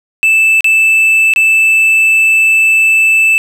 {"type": "tone with dropouts", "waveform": "triangle", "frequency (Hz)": 2637, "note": "E7", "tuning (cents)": 0, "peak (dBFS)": -4, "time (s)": [0.23, 3.38], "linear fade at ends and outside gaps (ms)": 0, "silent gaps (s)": [[0.607, 0.644], [1.337, 1.361]], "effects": []}